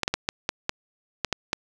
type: clicks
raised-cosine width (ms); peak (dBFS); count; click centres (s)
0.2; -6; 9; 0.033 / 0.079 / 0.14 / 0.289 / 0.491 / 0.694 / 1.247 / 1.327 / 1.531
effects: none